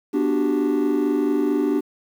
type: chord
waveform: triangle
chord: G major seventh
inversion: first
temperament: just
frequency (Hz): 245 / 294 / 367.5 / 392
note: B3 / D4 / F#4 / G4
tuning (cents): -14 / +2 / -12 / 0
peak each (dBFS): -24 / -18 / -24 / -22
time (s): 0.13-1.81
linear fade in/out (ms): 20
effects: tanh soft clip ceiling -8 dBFS + 8-bit